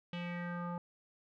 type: tone with low-pass filter sweep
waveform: square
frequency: 174.4 Hz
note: F3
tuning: 2 cents flat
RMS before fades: -40 dBFS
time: 0.13-0.78 s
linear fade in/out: 2 ms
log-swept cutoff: 3100 to 990 Hz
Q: 3.9
effects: none